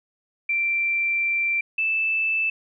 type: tone pair in turn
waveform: sine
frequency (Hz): 2353 / 2636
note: D7 / E7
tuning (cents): +3 / -1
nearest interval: major second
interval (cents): 196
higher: second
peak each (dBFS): -20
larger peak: neither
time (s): 0.49-1.61 / 1.78-2.5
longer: first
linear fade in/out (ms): 5
effects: none

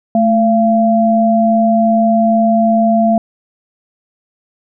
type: tone pair together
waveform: sine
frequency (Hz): 219.7 / 682.8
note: A3 / F5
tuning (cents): -2 / -39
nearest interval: octave + minor sixth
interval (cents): 1963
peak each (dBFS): -11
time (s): 0.15-3.18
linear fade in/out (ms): 2
effects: none

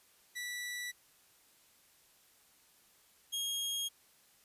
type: tone pair in turn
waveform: sawtooth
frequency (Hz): 1960 / 3264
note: B6 / G#7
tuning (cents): -14 / -31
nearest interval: major sixth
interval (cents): 883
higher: second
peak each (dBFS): -35 / -31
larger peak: second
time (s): 0.35-0.92 / 3.32-3.89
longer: neither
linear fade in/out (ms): 20
effects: white hiss -66 dBFS RMS until 4.44 s + resampled to 32000 Hz

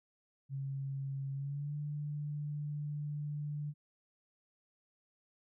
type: tone with pitch glide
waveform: sine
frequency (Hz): 136.9 to 147.58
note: C#3 to D3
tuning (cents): -21 to +9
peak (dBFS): -36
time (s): 0.49-3.74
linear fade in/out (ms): 50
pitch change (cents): +130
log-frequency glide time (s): 1.33-1.75
effects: none

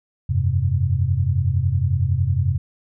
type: chord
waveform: sine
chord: F suspended second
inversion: none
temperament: just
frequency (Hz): 87.31 / 98.22 / 130.96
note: F2 / G2 / C3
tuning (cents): 0 / +4 / +2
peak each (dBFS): -21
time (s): 0.29-2.58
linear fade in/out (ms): 10
effects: none

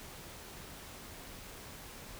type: silence
effects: pink hiss -49 dBFS RMS until 2.19 s

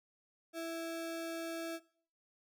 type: ring-modulated tone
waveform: square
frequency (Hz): 495.1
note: B4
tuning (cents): +4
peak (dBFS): -36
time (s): 0.53-1.8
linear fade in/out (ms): 50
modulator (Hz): 164
effects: noise-tail reverb RT60 0.5 s tail -21 dB re dry

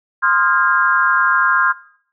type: chord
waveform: sine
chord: F minor seventh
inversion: second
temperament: equal with one note detuned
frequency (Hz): 1046.5 / 1244.5 / 1396.9 / 1625.2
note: C6 / Eb6 / F6 / Ab6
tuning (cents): 0 / 0 / 0 / -38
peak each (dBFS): -17 / -22 / -16 / -16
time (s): 0.22-1.73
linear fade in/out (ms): 20
effects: noise-tail reverb RT60 0.6 s tail -20 dB re dry

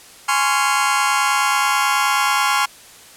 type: chord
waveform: sawtooth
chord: Db major seventh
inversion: second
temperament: just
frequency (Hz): 831.5 / 1039.4 / 1108.7 / 1385.9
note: Ab5 / C6 / Db6 / F6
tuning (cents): +2 / -12 / 0 / -14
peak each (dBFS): -17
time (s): 0.28-2.66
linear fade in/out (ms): 10
effects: white hiss -43 dBFS RMS until 3.16 s + low-pass 11000 Hz 12 dB/octave

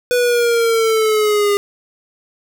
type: linear sweep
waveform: square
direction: down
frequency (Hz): 493.9 to 404.2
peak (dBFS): -13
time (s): 0.11-1.57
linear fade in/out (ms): 0
effects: none

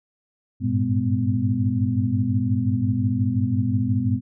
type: tone cluster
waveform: sine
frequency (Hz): 99 / 104.7 / 117.7 / 205.5 / 251.3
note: G2 / G#2 / A#2 / G#3 / B3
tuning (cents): +18 / +15 / +17 / -18 / +30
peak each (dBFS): -26 / -26 / -24 / -28 / -24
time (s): 0.6-4.21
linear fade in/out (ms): 50
effects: none

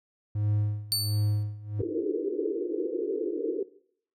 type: tone with tremolo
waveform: triangle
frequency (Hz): 104.7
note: G#2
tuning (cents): +15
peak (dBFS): -21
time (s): 0.35-1.82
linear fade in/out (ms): 5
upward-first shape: sine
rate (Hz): 1.4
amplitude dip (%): 90
type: tone with exponential decay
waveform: sawtooth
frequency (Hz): 4500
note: C#8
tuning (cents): +25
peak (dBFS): -19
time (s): 0.92-1.43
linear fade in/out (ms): 0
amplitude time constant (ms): 110
type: band-pass noise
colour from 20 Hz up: white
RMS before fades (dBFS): -30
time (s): 1.79-3.63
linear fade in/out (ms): 5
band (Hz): 300 to 470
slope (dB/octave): 96
effects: noise-tail reverb RT60 0.6 s tail -18 dB re dry

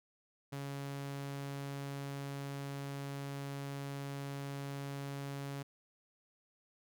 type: tone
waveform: sawtooth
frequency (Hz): 139.7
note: C#3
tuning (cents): +14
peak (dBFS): -36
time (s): 0.52-5.63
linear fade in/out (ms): 10
effects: none

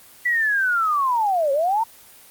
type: linear two-way sweep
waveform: sine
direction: down then up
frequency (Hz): 1975.5 to 535 to 935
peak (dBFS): -17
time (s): 0.25-1.84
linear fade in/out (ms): 10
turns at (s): 1.52
effects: white hiss -47 dBFS RMS until 2.3 s + Opus 24 kbps

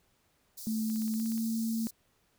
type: high-pass noise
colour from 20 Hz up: white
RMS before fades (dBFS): -44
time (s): 0.57-1.91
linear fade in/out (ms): 10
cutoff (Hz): 4200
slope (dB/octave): 48
type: tone with pitch glide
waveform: sine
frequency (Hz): 220 to 224.9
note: A3 to A3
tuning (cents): 0 to +38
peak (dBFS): -29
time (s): 0.67-1.87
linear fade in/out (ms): 0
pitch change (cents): +38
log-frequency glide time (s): 1.15-1.23
type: click train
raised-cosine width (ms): 0.2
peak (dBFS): -35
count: 9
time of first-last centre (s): 0.9-1.379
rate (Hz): 16.7
effects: pink hiss -71 dBFS RMS until 2.38 s

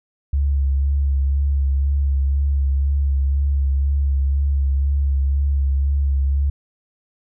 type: tone with vibrato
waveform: sine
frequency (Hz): 69.3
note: C#2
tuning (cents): 0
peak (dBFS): -15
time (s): 0.33-6.5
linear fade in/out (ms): 5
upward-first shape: sine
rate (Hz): 2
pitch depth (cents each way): 28
effects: none

